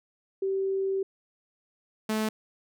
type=tone pair in turn; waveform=sine / sawtooth; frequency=386.7 / 217.1 Hz; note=G4 / A3; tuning=-24 / -23 cents; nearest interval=minor seventh; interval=999 cents; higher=first; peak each=-25 / -22 dBFS; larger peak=second; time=0.42-1.03 / 2.09-2.29 s; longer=first; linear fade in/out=5 ms; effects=none